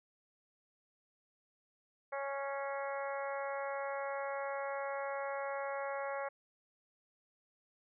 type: harmonic tone with a mistuned harmonic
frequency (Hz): 277.2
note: C#4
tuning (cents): 0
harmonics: 2 / 3 / 4 / 5 / 6 / 7 / 8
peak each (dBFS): -39 / -43 / -45 / -47 / -49 / -50 / -51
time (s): 2.12-6.29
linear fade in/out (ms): 10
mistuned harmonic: 8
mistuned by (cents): -33
effects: none